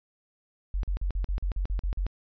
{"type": "tone bursts", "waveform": "sine", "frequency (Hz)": 46.25, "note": "F#1", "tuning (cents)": 0, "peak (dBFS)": -25, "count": 10, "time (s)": [0.74, 2.066], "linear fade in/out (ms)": 0, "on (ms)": 93, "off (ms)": 44, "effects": ["resampled to 11025 Hz"]}